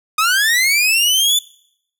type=linear sweep; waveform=sawtooth; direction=up; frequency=1226 to 3520 Hz; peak=-9 dBFS; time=0.18-1.39 s; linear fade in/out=5 ms; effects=noise-tail reverb RT60 0.7 s tail -22 dB re dry